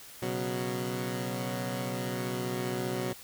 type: chord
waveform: 15% pulse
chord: B suspended second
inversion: none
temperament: equal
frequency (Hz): 123.47 / 138.59 / 185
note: B2 / C#3 / F#3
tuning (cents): 0 / 0 / 0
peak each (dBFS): -28 / -34 / -29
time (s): 0.22-3.13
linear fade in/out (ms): 5
effects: white hiss -49 dBFS RMS until 3.23 s